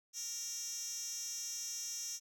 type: tone with high-pass filter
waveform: 10% pulse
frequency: 466.2 Hz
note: A#4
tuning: in tune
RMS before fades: -42 dBFS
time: 0.13-2.2 s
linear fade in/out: 50 ms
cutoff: 5600 Hz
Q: 7.1
effects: none